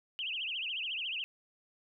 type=tone with vibrato; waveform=sine; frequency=2850 Hz; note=F7; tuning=34 cents sharp; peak=-34 dBFS; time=0.19-1.24 s; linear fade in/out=0 ms; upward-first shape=triangle; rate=14 Hz; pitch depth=250 cents each way; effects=none